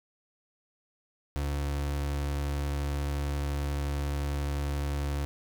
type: tone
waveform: 35% pulse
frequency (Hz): 71.4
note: D2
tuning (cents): -48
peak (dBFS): -27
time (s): 1.36-5.25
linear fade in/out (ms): 0
effects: 11-bit